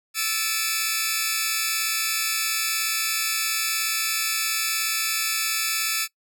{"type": "tone cluster", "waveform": "10% pulse", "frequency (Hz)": [1321, 1749, 2261, 2392, 2583], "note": ["E6", "A6", "C#7", "D7", "E7"], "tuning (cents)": [3, -11, 34, 31, -36], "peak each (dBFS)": -21, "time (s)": [0.14, 6.08], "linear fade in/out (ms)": 50, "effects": ["noise-tail reverb RT60 0.1 s tail -22 dB re dry"]}